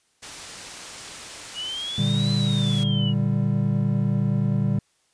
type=low-pass noise; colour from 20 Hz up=white; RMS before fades=-40 dBFS; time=0.22-2.84 s; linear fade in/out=10 ms; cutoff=8200 Hz; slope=12 dB/octave
type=exponential two-way sweep; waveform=sine; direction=up then down; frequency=2877 to 4059 to 2877 Hz; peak=-28 dBFS; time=1.54-3.14 s; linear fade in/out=50 ms; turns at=2.33 s
type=chord; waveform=triangle; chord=G minor; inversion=first; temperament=equal; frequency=116.54 / 146.83 / 196 Hz; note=Bb2 / D3 / G3; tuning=0 / 0 / 0 cents; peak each=-22 dBFS; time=1.98-4.79 s; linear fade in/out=5 ms
effects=white hiss -66 dBFS RMS until 5.13 s + resampled to 22050 Hz